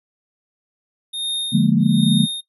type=tone with tremolo; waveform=square; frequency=3682 Hz; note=A#7; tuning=22 cents flat; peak=-21 dBFS; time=1.13-2.41 s; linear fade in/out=10 ms; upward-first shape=sine; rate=1.2 Hz; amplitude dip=100%
type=chord; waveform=sine; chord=Bb dominant seventh; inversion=first; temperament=just; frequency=145.68 / 174.81 / 209.8 / 233.1 Hz; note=D3 / F3 / Ab3 / Bb3; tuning=-14 / +2 / +18 / 0 cents; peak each=-19 / -18 / -17 / -18 dBFS; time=1.52-2.26 s; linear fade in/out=20 ms
effects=noise-tail reverb RT60 0.1 s tail -17 dB re dry + resampled to 32000 Hz